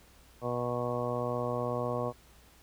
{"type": "harmonic tone", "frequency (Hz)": 122, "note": "B2", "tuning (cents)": -21, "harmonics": [1, 2, 3, 4, 5, 6, 7, 8, 9], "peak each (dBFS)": [-37, -39, -41, -35, -36, -42, -45, -45, -39], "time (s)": [0.41, 2.13], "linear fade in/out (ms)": 50, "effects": ["added 60 Hz sine -60 dBFS peak until 2.62 s", "pink hiss -60 dBFS RMS until 2.62 s"]}